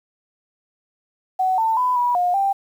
sine tone with pitch steps, 749 / 894 / 1000 / 973 / 714 / 788 Hz, F#5 / A5 / B5 / B5 / F5 / G5, +21 / +27 / +21 / -26 / +38 / +9 cents, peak -16 dBFS, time 1.39-2.53 s, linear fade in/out 10 ms, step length 190 ms, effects 8-bit

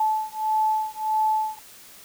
sine beating tone pair, 867 / 868.6 Hz, A5 / A5, -26 / -23 cents, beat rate 1.6 Hz, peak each -24 dBFS, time 0-1.59 s, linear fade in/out 5 ms, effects white hiss -47 dBFS RMS until 2.04 s

